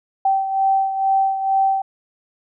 sine beating tone pair, 775 / 777.2 Hz, G5 / G5, -20 / -15 cents, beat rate 2.2 Hz, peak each -16 / -23 dBFS, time 0.25-1.82 s, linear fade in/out 5 ms, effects none

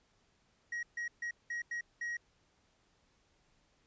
triangle tone bursts at uneven times, 1896 Hz, A#6, 29 cents sharp, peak -34 dBFS, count 6, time 0.72-0.83 / 0.97-1.08 / 1.22-1.31 / 1.5-1.62 / 1.71-1.81 / 2.01-2.17 s, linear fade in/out 5 ms, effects pink hiss -72 dBFS RMS until 3.86 s + resampled to 16000 Hz

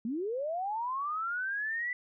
sine linear sweep, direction up, 211.2 to 1993 Hz, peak -31 dBFS, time 0.05-1.93 s, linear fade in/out 2 ms, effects none

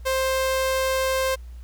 sawtooth tone, 526 Hz, C5, 9 cents sharp, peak -17 dBFS, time 0.05-1.36 s, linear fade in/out 20 ms, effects added 60 Hz sine -36 dBFS peak until 1.63 s + pink hiss -59 dBFS RMS until 1.63 s

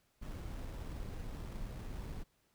brown noise with sample-and-hold, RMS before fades -43 dBFS, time 0.21-2.24 s, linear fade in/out 20 ms, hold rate 4410 Hz, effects pink hiss -75 dBFS RMS until 2.54 s

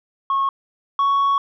sine tone pair in turn, 1093 / 1113.4 Hz, C#6 / C#6, -25 / +7 cents, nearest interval unison, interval 32 cents, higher second, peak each -15 / -12 dBFS, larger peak second, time 0.3-0.49 / 0.99-1.38 s, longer second, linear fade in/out 2 ms, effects tanh soft clip ceiling -14 dBFS

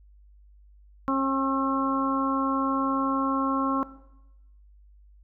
harmonic tone with a mistuned harmonic, 270.1 Hz, C#4, 45 cents flat, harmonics 1 / 2 / 3 / 4 / 5, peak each -25 / -32 / -36 / -27 / -32 dBFS, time 1.08-3.83 s, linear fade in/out 0 ms, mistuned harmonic 5, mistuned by -21 cents, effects noise-tail reverb RT60 0.9 s tail -17 dB re dry + added 50 Hz sine -51 dBFS peak until 5.23 s

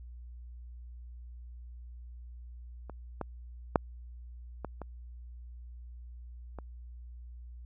clicks, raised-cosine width 1 ms, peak -29 / -20 / -8 / -22 / -26 / -28 dBFS, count 6, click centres 2.897 / 3.213 / 3.758 / 4.647 / 4.817 / 6.587 s, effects added 60 Hz sine -44 dBFS peak until 7.65 s

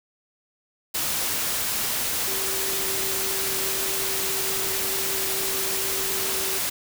sine tone in noise, 386.2 Hz, G4, 26 cents flat, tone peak -34 dBFS, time 2.27-6.59 s, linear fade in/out 10 ms, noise white, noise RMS -26 dBFS, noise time 0.94-6.7 s, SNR -11 dB, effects none

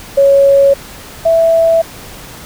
sine tone pair in turn, 554.4 / 659.3 Hz, C#5 / E5, 0 / 0 cents, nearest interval minor third, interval 300 cents, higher second, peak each -4 / -6 dBFS, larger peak first, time 0.17-0.74 / 1.25-1.82 s, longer neither, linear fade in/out 10 ms, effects pink hiss -32 dBFS RMS until 2.45 s

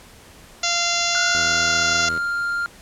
harmonic tone, 691 Hz, F5, 19 cents flat, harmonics 1 / 2 / 3 / 4 / 5 / 6 / 7 / 8 / 9 / 10, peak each -28 / -28 / -28 / -28 / -28 / -28 / -28 / -28 / -28 / -28 dBFS, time 0.63-2.09 s, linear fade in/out 5 ms
triangle tone with pitch glide, 1440 to 1397.4 Hz, F#6 to F6, -47 to +1 cents, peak -19 dBFS, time 1.15-2.66 s, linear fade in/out 0 ms, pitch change -52 cents, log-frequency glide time 1.26-2.19 s
10% pulse tone, 82.41 Hz, E2, in tune, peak -23 dBFS, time 1.35-2.18 s, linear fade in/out 0 ms
effects pink hiss -46 dBFS RMS until 2.81 s + low-pass 12000 Hz 12 dB/octave

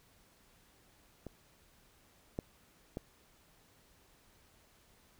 clicks, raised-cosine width 2 ms, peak -30 / -22 / -25 dBFS, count 3, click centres 1.267 / 2.389 / 2.971 s, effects pink hiss -66 dBFS RMS until 5.19 s

